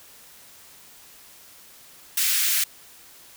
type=high-pass noise; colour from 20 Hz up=white; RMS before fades=-22 dBFS; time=2.17-2.64 s; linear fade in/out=5 ms; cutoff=1600 Hz; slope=24 dB/octave; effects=white hiss -49 dBFS RMS until 3.36 s